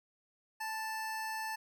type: tone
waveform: 25% pulse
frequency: 880 Hz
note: A5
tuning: in tune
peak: -33 dBFS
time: 0.6-1.56 s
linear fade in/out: 10 ms
effects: none